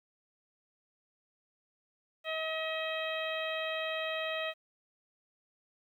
harmonic tone, 637 Hz, D#5, 41 cents sharp, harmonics 1 / 2 / 3 / 4 / 5 / 6, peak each -36 / -42 / -40 / -40 / -42 / -45 dBFS, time 2.24-4.54 s, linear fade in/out 50 ms, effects 11-bit

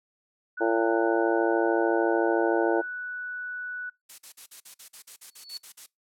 sine tone, 1480 Hz, F#6, in tune, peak -32 dBFS, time 0.57-3.9 s, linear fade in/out 10 ms
harmonic tone, 113.5 Hz, A#2, 46 cents flat, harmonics 3 / 4 / 5 / 6 / 7 / 8, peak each -25 / -27 / -29 / -31 / -32 / -33 dBFS, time 0.6-2.82 s, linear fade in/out 20 ms
blue noise bursts, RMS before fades -42 dBFS, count 13, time 4.09-5.864 s, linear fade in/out 10 ms, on 94 ms, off 46 ms
sine tone with exponential growth, 4435 Hz, C#8, in tune, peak -31 dBFS, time 5.28-5.57 s, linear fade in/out 0 ms, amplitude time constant 62 ms
effects noise-tail reverb RT60 0.2 s tail -24 dB re dry + low-pass 11000 Hz 12 dB/octave

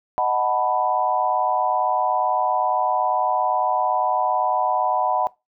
sine chord, B dominant seventh, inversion first, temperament equal, 622.3 / 740 / 880 / 987.8 Hz, D#5 / F#5 / A5 / B5, 0 / 0 / 0 / 0 cents, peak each -26 / -21 / -26 / -23 dBFS, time 0.18-5.27 s, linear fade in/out 0 ms, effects noise-tail reverb RT60 0.2 s tail -19 dB re dry

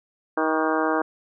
harmonic tone with a mistuned harmonic, 158.3 Hz, D#3, 30 cents sharp, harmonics 2 / 3 / 4 / 5 / 6 / 7 / 8 / 9 / 10, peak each -25 / -27 / -28 / -29 / -30 / -30 / -31 / -32 / -32 dBFS, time 0.37-1.02 s, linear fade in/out 5 ms, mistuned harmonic 8, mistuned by -62 cents, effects none

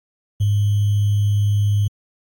sine tone with sample-and-hold, 102.7 Hz, G#2, 19 cents flat, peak -14 dBFS, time 0.4-1.88 s, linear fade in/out 10 ms, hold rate 3150 Hz, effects AAC 64 kbps

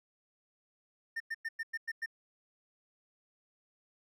triangle tone bursts, 1811 Hz, A6, 49 cents sharp, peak -32 dBFS, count 7, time 1.16-2.061 s, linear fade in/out 10 ms, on 43 ms, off 100 ms, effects none

